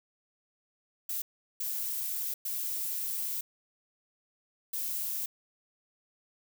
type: noise bursts at uneven times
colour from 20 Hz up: violet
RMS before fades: -34 dBFS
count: 4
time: 1.09-1.22 / 1.6-2.34 / 2.45-3.41 / 4.73-5.26 s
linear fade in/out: 5 ms
effects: none